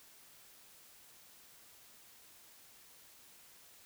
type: silence
effects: white hiss -60 dBFS RMS until 3.85 s